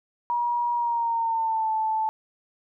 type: tone with pitch glide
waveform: sine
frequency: 956 to 876.7 Hz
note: A#5 to A5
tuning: +43 to -7 cents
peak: -22 dBFS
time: 0.3-2.09 s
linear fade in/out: 0 ms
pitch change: -150 cents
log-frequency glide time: 0.74-1.71 s
effects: none